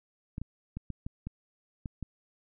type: clicks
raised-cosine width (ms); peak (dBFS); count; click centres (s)
5; -24; 8; 0.381 / 0.416 / 0.77 / 0.903 / 1.065 / 1.27 / 1.858 / 2.027
effects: none